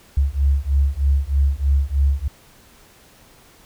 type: beating tone pair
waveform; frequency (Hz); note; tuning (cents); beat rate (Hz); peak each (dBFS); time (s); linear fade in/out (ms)
sine; 68 / 71.2; C#2 / C#2; -33 / +47; 3.2; -18; 0.17-2.28; 5
effects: pink hiss -50 dBFS RMS until 3.65 s